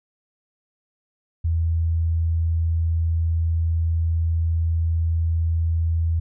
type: tone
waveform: sine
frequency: 82.41 Hz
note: E2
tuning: in tune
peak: -18 dBFS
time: 1.44-6.2 s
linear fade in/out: 10 ms
effects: none